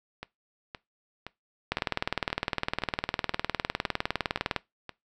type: two click trains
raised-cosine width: 0.3 ms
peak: -21 / -10 dBFS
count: 10 / 57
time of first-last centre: 0.23-4.893 / 1.72-4.563 s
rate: 1.93 / 19.7 Hz
effects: noise-tail reverb RT60 0.2 s tail -21 dB re dry